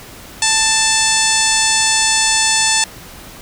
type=harmonic tone with a mistuned harmonic; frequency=880 Hz; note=A5; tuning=in tune; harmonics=1 / 2 / 3 / 4 / 5 / 6 / 7 / 8 / 9 / 10; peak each=-21 / -21 / -21 / -21 / -21 / -21 / -21 / -21 / -21 / -21 dBFS; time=0.42-2.84 s; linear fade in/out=2 ms; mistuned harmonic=2; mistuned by=+17 cents; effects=pink hiss -36 dBFS RMS until 3.41 s